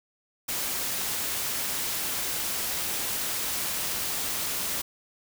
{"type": "noise", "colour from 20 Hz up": "white", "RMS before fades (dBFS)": -30, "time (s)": [0.48, 4.82], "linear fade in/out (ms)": 10, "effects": []}